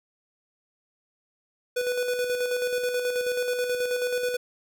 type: tone with tremolo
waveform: square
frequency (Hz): 493.9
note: B4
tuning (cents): 0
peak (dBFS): -24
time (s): 1.76-4.37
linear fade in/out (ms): 10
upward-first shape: square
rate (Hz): 9.3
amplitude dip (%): 40
effects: none